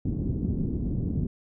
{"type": "low-pass noise", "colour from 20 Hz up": "white", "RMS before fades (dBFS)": -28, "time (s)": [0.05, 1.27], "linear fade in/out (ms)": 5, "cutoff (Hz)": 250, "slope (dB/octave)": 24, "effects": []}